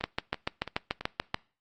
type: two click trains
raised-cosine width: 0.3 ms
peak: -11 / -20 dBFS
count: 10 / 5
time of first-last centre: 0.04-1.344 / 0.01-1.343 s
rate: 6.9 / 3 Hz
effects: noise-tail reverb RT60 0.4 s tail -24 dB re dry + Opus 32 kbps